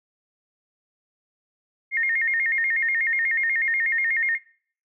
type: tone with vibrato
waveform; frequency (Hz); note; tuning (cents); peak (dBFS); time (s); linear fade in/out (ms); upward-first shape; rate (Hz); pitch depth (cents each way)
sine; 1975.5; B6; 0; -20; 1.91-4.39; 50; square; 8.2; 130
effects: noise-tail reverb RT60 0.5 s tail -19 dB re dry